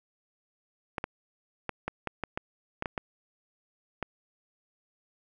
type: clicks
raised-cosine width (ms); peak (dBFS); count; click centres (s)
0.5; -16; 11; 0.982 / 1.041 / 1.693 / 1.88 / 2.073 / 2.237 / 2.375 / 2.824 / 2.858 / 2.978 / 4.027
effects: none